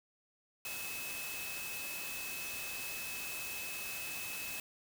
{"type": "tone in noise", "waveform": "sine", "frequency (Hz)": 2588, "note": "E7", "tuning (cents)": -32, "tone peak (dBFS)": -43, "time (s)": [0.65, 4.6], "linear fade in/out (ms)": 2, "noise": "white", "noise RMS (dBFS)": -43, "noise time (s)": [0.65, 4.6], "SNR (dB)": -3, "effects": []}